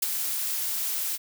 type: noise with ADSR envelope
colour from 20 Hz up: blue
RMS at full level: -23 dBFS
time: 0.02-1.18 s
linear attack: 7 ms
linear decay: 21 ms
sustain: -6 dB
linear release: 32 ms
effects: none